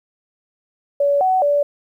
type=tone with pitch steps; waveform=sine; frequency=569 / 749 / 578 Hz; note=C#5 / F#5 / D5; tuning=+45 / +21 / -28 cents; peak=-13 dBFS; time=1-1.63 s; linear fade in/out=5 ms; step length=210 ms; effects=9-bit